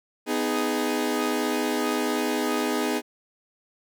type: chord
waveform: sawtooth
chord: G# minor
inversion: first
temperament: equal with one note detuned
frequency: 249.8 / 311.1 / 415.3 Hz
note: B3 / D#4 / G#4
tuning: +20 / 0 / 0 cents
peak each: -24 dBFS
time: 0.26-3.02 s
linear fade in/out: 50 ms
effects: none